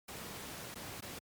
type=noise with dropouts; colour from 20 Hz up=pink; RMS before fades=-45 dBFS; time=0.08-1.19 s; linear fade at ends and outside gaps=5 ms; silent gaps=0.744-0.755 / 1.008-1.022 s; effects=high-pass 80 Hz 12 dB/octave + MP3 96 kbps